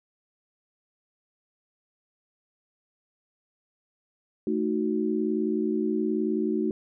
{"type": "chord", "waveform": "sine", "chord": "D# diminished", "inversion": "second", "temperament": "equal", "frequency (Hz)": [220, 311.1, 370], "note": ["A3", "D#4", "F#4"], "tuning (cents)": [0, 0, 0], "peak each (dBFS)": -28, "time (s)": [4.47, 6.71], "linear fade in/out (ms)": 2, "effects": []}